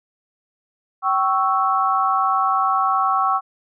sine chord, C# diminished, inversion second, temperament equal with one note detuned, 770.1 / 1108.7 / 1318.5 Hz, G5 / C#6 / E6, -31 / 0 / 0 cents, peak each -21 / -19 / -21 dBFS, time 1.02-3.41 s, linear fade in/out 50 ms, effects none

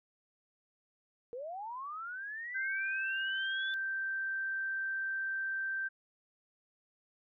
sine linear sweep, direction up, 460.7 to 3520 Hz, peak -39 dBFS, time 1.33-3.74 s, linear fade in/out 0 ms
sine tone, 1564 Hz, G6, 4 cents flat, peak -33 dBFS, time 2.54-5.89 s, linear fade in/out 20 ms
effects none

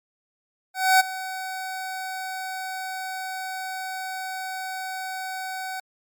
25% pulse tone with ADSR envelope, 755 Hz, F#5, 35 cents sharp, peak -9 dBFS, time 0.74-5.8 s, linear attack 260 ms, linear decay 16 ms, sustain -17 dB, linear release 4 ms, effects MP3 96 kbps

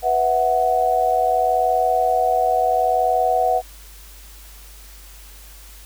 sine chord, B suspended fourth, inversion none, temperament equal, 493.9 / 659.3 / 740 Hz, B4 / E5 / F#5, 0 / 0 / 0 cents, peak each -23 / -21 / -17 dBFS, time 0.02-3.62 s, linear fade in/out 50 ms, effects added 50 Hz sine -41 dBFS peak until 5.85 s + white hiss -45 dBFS RMS until 5.85 s

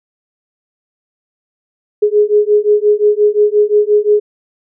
sine beating tone pair, 415.3 / 421 Hz, G#4 / G#4, 0 / +24 cents, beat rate 5.7 Hz, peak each -11 dBFS, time 2.02-4.2 s, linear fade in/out 10 ms, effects none

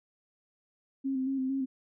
sine tone with vibrato, 265.6 Hz, C4, 26 cents sharp, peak -28 dBFS, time 1.04-1.66 s, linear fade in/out 20 ms, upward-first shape square, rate 4.4 Hz, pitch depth 30 cents each way, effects none

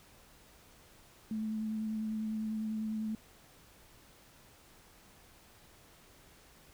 sine tone with vibrato, 217.7 Hz, A3, 18 cents flat, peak -33 dBFS, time 1.31-3.15 s, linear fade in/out 2 ms, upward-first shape sine, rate 10 Hz, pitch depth 15 cents each way, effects pink hiss -60 dBFS RMS until 6.73 s

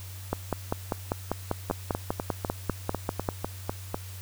two click trains, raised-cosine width 1 ms, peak -12 / -14 dBFS, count 16 / 10, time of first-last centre 0.33-3.289 / 1.7-3.944 s, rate 5.07 / 4.01 Hz, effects added 94 Hz sine -39 dBFS peak until 4.21 s + white hiss -47 dBFS RMS until 4.21 s

